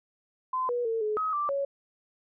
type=tone with pitch steps; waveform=sine; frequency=1027 / 484.7 / 452.2 / 426.1 / 1270 / 1174 / 557 Hz; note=C6 / B4 / A4 / G#4 / D#6 / D6 / C#5; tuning=-33 / -32 / +47 / +44 / +35 / -1 / +8 cents; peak=-26 dBFS; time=0.53-1.65 s; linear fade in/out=5 ms; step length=160 ms; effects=none